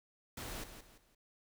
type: noise with echo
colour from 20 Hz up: pink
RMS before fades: -44 dBFS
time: 0.37-0.64 s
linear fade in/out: 5 ms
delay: 170 ms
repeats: 3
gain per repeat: -9 dB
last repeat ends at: 1.15 s
effects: none